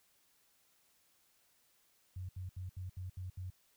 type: tone bursts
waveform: sine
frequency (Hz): 92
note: F#2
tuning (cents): -9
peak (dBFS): -40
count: 7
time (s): 2.16-3.502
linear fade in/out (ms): 5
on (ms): 130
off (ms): 72
effects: white hiss -72 dBFS RMS until 3.76 s